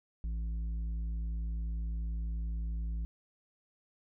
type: tone with tanh clipping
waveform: triangle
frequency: 55.7 Hz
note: A1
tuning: 22 cents sharp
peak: -34 dBFS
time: 0.24-3.05 s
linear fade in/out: 0 ms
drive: 11 dB
effects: none